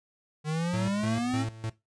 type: exponential sweep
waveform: square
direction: up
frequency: 150.3 to 275.1 Hz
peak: -28 dBFS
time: 0.44-1.46 s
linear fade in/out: 50 ms
type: tone with tremolo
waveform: 45% pulse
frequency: 111.4 Hz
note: A2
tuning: 22 cents sharp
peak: -30 dBFS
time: 0.73-1.7 s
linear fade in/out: 10 ms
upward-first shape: square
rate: 3.3 Hz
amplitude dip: 80%
effects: noise-tail reverb RT60 0.2 s tail -17 dB re dry + resampled to 22050 Hz